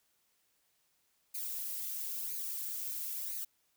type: noise with flanger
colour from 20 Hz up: violet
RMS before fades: -39 dBFS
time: 1.34-3.45 s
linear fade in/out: 10 ms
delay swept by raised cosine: 0.45 to 3.45 ms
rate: 1 Hz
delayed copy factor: +0.65
effects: white hiss -75 dBFS RMS until 3.76 s